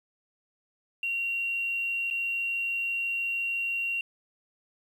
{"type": "tone with dropouts", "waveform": "sine", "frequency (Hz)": 2753, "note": "F7", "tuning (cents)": -25, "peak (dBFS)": -27, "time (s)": [1.03, 4.01], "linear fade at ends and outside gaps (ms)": 2, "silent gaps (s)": [2.102, 2.109], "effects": ["9-bit"]}